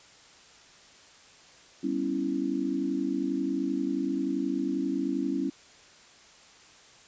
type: chord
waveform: sine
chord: C# half-diminished seventh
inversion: second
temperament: equal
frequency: 196 / 246.9 / 277.2 / 329.6 Hz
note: G3 / B3 / C#4 / E4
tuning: 0 / 0 / 0 / 0 cents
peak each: -35 / -35 / -29 / -32 dBFS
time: 1.83-5.5 s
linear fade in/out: 10 ms
effects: white hiss -54 dBFS RMS until 7.07 s + resampled to 16000 Hz